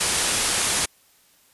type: low-pass noise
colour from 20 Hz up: white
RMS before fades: -23 dBFS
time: 0-0.86 s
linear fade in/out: 10 ms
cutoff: 11000 Hz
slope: 96 dB/octave
effects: white hiss -58 dBFS RMS until 1.53 s + resampled to 32000 Hz